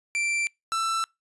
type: tone pair in turn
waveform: 45% pulse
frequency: 2349 / 1332.1 Hz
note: D7 / E6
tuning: 0 / +18 cents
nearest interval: minor seventh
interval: 982 cents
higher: first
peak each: -24 dBFS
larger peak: neither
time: 0.15-0.47 / 0.72-1.04 s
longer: neither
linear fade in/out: 0 ms
effects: noise-tail reverb RT60 0.2 s tail -26 dB re dry + resampled to 24000 Hz